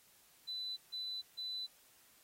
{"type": "tone bursts", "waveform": "sine", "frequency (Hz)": 3999, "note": "B7", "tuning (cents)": 21, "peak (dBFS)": -39, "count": 3, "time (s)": [0.47, 1.67], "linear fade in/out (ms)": 20, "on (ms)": 300, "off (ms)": 150, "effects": ["white hiss -66 dBFS RMS until 2.23 s", "AAC 48 kbps"]}